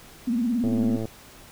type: tone with vibrato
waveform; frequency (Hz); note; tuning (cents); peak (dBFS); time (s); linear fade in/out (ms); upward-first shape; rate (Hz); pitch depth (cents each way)
sine; 236.6; A#3; +26; -21; 0.27-0.97; 10; sine; 18; 120
type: click train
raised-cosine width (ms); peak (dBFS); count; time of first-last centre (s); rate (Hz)
2; -18; 47; 0.64-1.054; 111
effects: pink hiss -48 dBFS RMS until 1.51 s